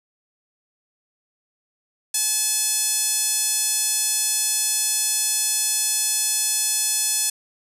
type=tone with band-pass filter; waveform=5% pulse; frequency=860 Hz; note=A5; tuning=40 cents flat; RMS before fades=-22 dBFS; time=2.14-7.3 s; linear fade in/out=5 ms; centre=9600 Hz; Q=1; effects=none